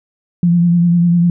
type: tone with vibrato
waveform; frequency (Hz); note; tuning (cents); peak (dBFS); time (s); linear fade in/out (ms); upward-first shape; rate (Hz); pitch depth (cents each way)
sine; 172.5; F3; -21; -8; 0.43-1.3; 2; triangle; 10; 38
effects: none